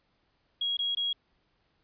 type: tone bursts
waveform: sine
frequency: 3300 Hz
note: G#7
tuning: 12 cents flat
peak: -27 dBFS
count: 3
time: 0.61-1.13 s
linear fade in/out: 5 ms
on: 160 ms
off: 20 ms
effects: pink hiss -72 dBFS RMS until 1.83 s + resampled to 11025 Hz